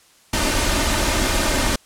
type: noise with comb filter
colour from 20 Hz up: pink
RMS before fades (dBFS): -19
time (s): 0.33-1.76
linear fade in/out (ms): 5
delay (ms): 3.3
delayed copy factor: +0.55
effects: white hiss -53 dBFS RMS until 1.85 s + low-pass 10000 Hz 12 dB/octave